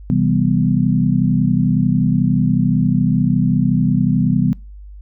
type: chord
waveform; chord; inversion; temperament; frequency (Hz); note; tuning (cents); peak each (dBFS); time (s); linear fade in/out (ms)
sine; C major seventh; none; equal; 130.81 / 164.81 / 196 / 246.9; C3 / E3 / G3 / B3; 0 / 0 / 0 / 0; -18; 0.1-4.53; 0
effects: noise-tail reverb RT60 0.3 s tail -24 dB re dry + added 50 Hz sine -33 dBFS peak until 5.01 s